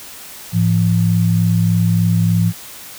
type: tone pair together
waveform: sine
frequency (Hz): 107.56 / 170.9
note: A2 / F3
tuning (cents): -39 / -37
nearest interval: minor sixth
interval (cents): 802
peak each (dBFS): -14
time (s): 0.52-2.53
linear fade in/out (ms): 50
effects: white hiss -35 dBFS RMS until 2.98 s